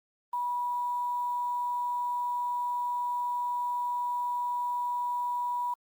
sine tone with quantisation, 974 Hz, B5, 24 cents flat, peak -28 dBFS, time 0.33-5.74 s, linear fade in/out 5 ms, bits 9, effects Opus 32 kbps

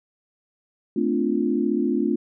sine chord, D minor seventh, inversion second, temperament equal with one note detuned, 220 / 255.5 / 293.7 / 349.2 Hz, A3 / C4 / D4 / F4, 0 / -41 / 0 / 0 cents, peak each -25 dBFS, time 0.96-2.16 s, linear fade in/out 5 ms, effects none

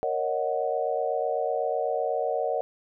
sine chord, D# minor seventh, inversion second, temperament equal, 466.2 / 554.4 / 622.3 / 740 Hz, A#4 / C#5 / D#5 / F#5, 0 / 0 / 0 / 0 cents, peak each -30 dBFS, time 0.03-2.61 s, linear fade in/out 0 ms, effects none

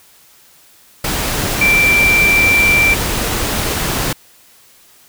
sine tone in noise, 2349 Hz, D7, in tune, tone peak -9 dBFS, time 1.61-2.94 s, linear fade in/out 5 ms, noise pink, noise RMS -18 dBFS, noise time 1.04-4.13 s, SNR +6 dB, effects white hiss -47 dBFS RMS until 5.08 s

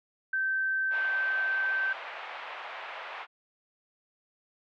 sine tone, 1551 Hz, G6, 19 cents flat, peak -26 dBFS, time 0.33-1.93 s, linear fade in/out 5 ms
pink band-pass noise, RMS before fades -41 dBFS, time 0.9-3.27 s, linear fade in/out 50 ms, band 660 to 2800 Hz, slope 24 dB/octave
effects none

